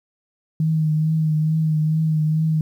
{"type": "tone with vibrato", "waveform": "sine", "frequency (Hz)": 156.6, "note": "D#3", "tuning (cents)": 11, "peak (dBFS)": -16, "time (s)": [0.6, 2.61], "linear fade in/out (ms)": 2, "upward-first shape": "triangle", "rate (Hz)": 2.3, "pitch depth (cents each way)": 35, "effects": ["9-bit"]}